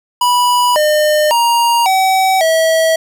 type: tone with pitch steps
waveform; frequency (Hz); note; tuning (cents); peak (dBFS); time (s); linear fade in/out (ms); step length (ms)
square; 981 / 606 / 940 / 761 / 647; B5 / D#5 / A#5 / F#5 / E5; -12 / -46 / +14 / +48 / -32; -10; 0.21-2.96; 5; 550
effects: none